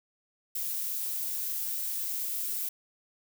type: noise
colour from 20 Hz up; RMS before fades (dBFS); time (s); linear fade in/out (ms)
violet; -33; 0.55-2.69; 5
effects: none